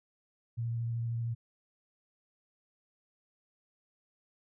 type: tone with vibrato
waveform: sine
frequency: 116.5 Hz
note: A#2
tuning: 1 cent flat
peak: -31 dBFS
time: 0.57-1.35 s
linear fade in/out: 20 ms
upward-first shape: sine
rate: 13 Hz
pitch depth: 16 cents each way
effects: none